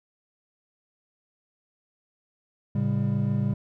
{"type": "tone cluster", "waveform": "triangle", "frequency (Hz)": [111.7, 138.2, 200], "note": ["A2", "C#3", "G3"], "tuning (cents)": [27, -5, 35], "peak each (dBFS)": -25, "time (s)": [2.75, 3.54], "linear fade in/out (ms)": 5, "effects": []}